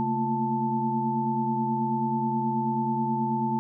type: tone cluster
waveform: sine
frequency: 135 / 223.9 / 233.2 / 347.5 / 881 Hz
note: C#3 / A3 / A#3 / F4 / A5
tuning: -45 / +30 / +1 / -9 / +2 cents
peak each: -33 / -28 / -35 / -35 / -27 dBFS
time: 0-3.59 s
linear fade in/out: 0 ms
effects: none